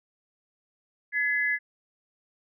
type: tone pair together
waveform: sine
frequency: 1697 / 2030 Hz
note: G#6 / B6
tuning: +37 / +47 cents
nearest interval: minor third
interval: 310 cents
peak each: -26 dBFS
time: 1.12-1.59 s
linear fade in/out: 50 ms
effects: none